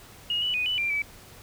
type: tone with pitch steps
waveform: sine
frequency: 2873 / 2959 / 2483 / 2979 / 2374 / 2296 Hz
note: F7 / F#7 / D#7 / F#7 / D7 / D7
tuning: +48 / -1 / -4 / +11 / +18 / -40 cents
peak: -24 dBFS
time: 0.3-1.02 s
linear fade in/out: 2 ms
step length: 120 ms
effects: added 98 Hz sine -55 dBFS peak until 1.42 s + pink hiss -49 dBFS RMS until 1.42 s